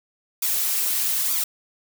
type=noise with flanger; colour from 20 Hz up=blue; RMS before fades=-23 dBFS; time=0.42-1.44 s; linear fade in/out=5 ms; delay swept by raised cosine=0.84 to 6.84 ms; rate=1.1 Hz; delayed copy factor=+0.75; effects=none

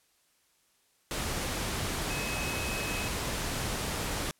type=tone in noise; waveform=sine; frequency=2557 Hz; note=D#7; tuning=47 cents sharp; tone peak=-37 dBFS; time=2.1-3.08 s; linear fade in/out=0 ms; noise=pink; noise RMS=-33 dBFS; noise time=1.11-4.31 s; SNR=-7 dB; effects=white hiss -69 dBFS RMS until 4.39 s + low-pass 12000 Hz 12 dB/octave

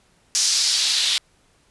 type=noise with band-pass filter sweep; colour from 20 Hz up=white; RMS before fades=-20 dBFS; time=0.35-1.18 s; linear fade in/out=0 ms; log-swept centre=5600 to 3600 Hz; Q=2.7; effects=pink hiss -60 dBFS RMS until 1.7 s + resampled to 24000 Hz

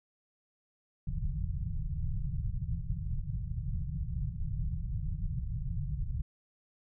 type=low-pass noise; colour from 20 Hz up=pink; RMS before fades=-34 dBFS; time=1.07-6.22 s; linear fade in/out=5 ms; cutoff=170 Hz; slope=96 dB/octave; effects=none

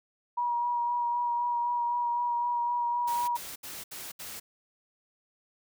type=tone with vibrato; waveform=sine; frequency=958 Hz; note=A#5; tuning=47 cents sharp; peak=-26 dBFS; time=0.37-3.37 s; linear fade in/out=10 ms; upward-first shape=sine; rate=3.9 Hz; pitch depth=15 cents each way
type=noise bursts; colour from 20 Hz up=white; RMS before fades=-41 dBFS; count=5; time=3.07-4.4 s; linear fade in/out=10 ms; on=210 ms; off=70 ms
effects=none

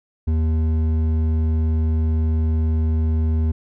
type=tone with hard clipping; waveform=sine; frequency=79.5 Hz; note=D#2; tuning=38 cents sharp; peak=-18 dBFS; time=0.27-3.52 s; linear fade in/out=10 ms; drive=8 dB; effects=none

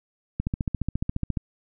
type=click train; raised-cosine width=5 ms; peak=-13 dBFS; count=15; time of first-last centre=0.4-1.372 s; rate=14.4 Hz; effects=none

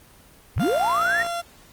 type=linear sweep; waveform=sine; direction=up; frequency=54 to 1900 Hz; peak=-19 dBFS; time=0.56-1.23 s; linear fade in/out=10 ms
type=click train; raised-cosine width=0.5 ms; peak=-20 dBFS; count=42; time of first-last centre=0.58-1.264 s; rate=59.9 Hz
type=tone with pitch glide; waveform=30% pulse; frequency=699 to 686.6 Hz; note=F5 to F5; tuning=+1 to -30 cents; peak=-23 dBFS; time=0.59-1.42 s; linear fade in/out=20 ms; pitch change=-31 cents; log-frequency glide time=0.71-0.94 s
effects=pink hiss -51 dBFS RMS until 1.72 s + Opus 24 kbps

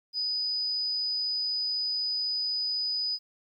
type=tone; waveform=sine; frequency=4978 Hz; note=D#8; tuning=in tune; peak=-27 dBFS; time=0.13-3.19 s; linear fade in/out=50 ms; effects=11-bit

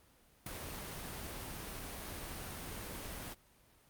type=noise with ADSR envelope; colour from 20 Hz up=pink; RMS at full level=-39 dBFS; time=0.46-3.35 s; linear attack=4 ms; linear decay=15 ms; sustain=-5 dB; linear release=30 ms; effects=pink hiss -66 dBFS RMS until 3.89 s + Opus 32 kbps

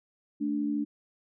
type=tone pair together; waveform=sine; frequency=219 / 292.3 Hz; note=A3 / D4; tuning=-8 / -8 cents; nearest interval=perfect fourth; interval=500 cents; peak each=-32 / -28 dBFS; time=0.4-0.85 s; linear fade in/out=20 ms; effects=none

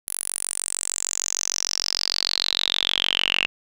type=tone with band-pass filter sweep; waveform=sawtooth; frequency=46.6 Hz; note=F#1; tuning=13 cents sharp; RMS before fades=-25 dBFS; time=0.07-3.46 s; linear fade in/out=0 ms; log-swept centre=11000 to 2700 Hz; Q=9.8; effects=none

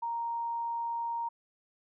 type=tone; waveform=sine; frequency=932.3 Hz; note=A#5; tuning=in tune; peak=-31 dBFS; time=0.02-1.29 s; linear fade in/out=10 ms; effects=none

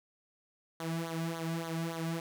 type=tone with flanger; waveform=sawtooth; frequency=164.81 Hz; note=E3; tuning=in tune; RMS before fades=-36 dBFS; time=0.8-2.2 s; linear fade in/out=2 ms; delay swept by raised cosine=0.38 to 2.28 ms; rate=3.5 Hz; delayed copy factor=-0.8; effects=none

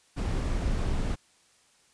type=noise; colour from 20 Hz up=brown; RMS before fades=-28 dBFS; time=0.16-1.16 s; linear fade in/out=20 ms; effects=white hiss -63 dBFS RMS until 1.93 s + resampled to 22050 Hz

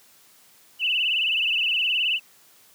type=tone with vibrato; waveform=sine; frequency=2804 Hz; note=F7; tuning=6 cents sharp; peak=-20 dBFS; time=0.79-2.2 s; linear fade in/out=50 ms; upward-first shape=sine; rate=19 Hz; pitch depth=130 cents each way; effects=white hiss -55 dBFS RMS until 2.74 s + high-pass 100 Hz 12 dB/octave

